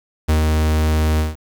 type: tone with ADSR envelope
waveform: 45% pulse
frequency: 77.78 Hz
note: D#2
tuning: in tune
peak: -12 dBFS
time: 0.28-1.36 s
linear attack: 16 ms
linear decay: 120 ms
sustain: -2 dB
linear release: 170 ms
effects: 7-bit